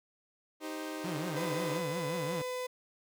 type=chord; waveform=sawtooth; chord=C minor; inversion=first; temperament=equal; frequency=311.1 / 392 / 523.3 Hz; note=Eb4 / G4 / C5; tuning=0 / 0 / 0 cents; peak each=-35 / -41 / -41 dBFS; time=0.6-1.81 s; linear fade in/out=50 ms
type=tone with vibrato; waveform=sawtooth; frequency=162 Hz; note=E3; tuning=30 cents flat; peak=-32 dBFS; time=1.04-2.42 s; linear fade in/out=5 ms; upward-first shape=triangle; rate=5.6 Hz; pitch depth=270 cents each way
type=tone; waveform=35% pulse; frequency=503 Hz; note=B4; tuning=32 cents sharp; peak=-33 dBFS; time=1.36-2.67 s; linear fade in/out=10 ms
effects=none